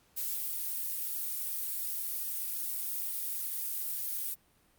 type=noise; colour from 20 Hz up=violet; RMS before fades=-35 dBFS; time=0.16-4.35 s; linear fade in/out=20 ms; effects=pink hiss -67 dBFS RMS until 4.78 s + Opus 48 kbps